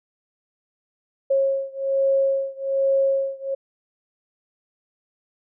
sine beating tone pair, 543 / 544.2 Hz, C#5 / C#5, -36 / -32 cents, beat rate 1.2 Hz, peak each -21 / -22 dBFS, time 1.3-3.55 s, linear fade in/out 10 ms, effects none

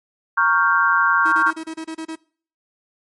sine chord, G half-diminished seventh, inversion first, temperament equal, 932.3 / 1108.7 / 1396.9 / 1568 Hz, Bb5 / Db6 / F6 / G6, 0 / 0 / 0 / 0 cents, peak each -23 / -18 / -18 / -19 dBFS, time 0.37-1.51 s, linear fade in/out 10 ms
45% pulse tone bursts, 320.9 Hz, E4, 46 cents flat, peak -27 dBFS, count 9, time 1.25-2.157 s, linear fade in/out 10 ms, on 75 ms, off 29 ms
effects noise-tail reverb RT60 0.5 s tail -24 dB re dry + MP3 48 kbps

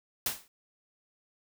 white noise with exponential decay, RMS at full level -27 dBFS, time 0.26-0.48 s, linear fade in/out 2 ms, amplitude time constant 46 ms, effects none

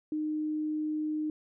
sine tone, 306.7 Hz, D#4, 25 cents flat, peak -29 dBFS, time 0.12-1.3 s, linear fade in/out 2 ms, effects none

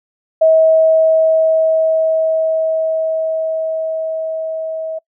sine tone with level ramp, 641 Hz, E5, 49 cents flat, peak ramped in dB -6 to -20 dBFS, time 0.41-4.99 s, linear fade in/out 10 ms, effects noise-tail reverb RT60 0.1 s tail -24 dB re dry

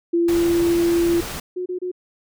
sine tone, 340.9 Hz, F4, 42 cents flat, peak -15 dBFS, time 0.13-1.21 s, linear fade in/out 10 ms
pink noise, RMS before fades -30 dBFS, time 0.28-1.4 s, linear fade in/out 5 ms
sine tone bursts, 362.9 Hz, F#4, 34 cents flat, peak -23 dBFS, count 3, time 1.56-1.916 s, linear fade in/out 10 ms, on 100 ms, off 28 ms
effects none

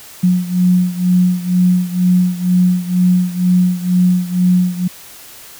sine beating tone pair, 180 / 182.1 Hz, F#3 / F#3, -47 / -27 cents, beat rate 2.1 Hz, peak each -12 / -15 dBFS, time 0.23-4.88 s, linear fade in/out 10 ms, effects white hiss -37 dBFS RMS until 5.59 s

